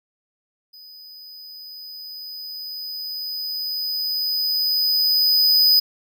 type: tone with level ramp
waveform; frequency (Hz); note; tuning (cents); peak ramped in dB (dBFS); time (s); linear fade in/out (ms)
square; 4991; D#8; +5; -42 to -12; 0.73-5.8; 10
effects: none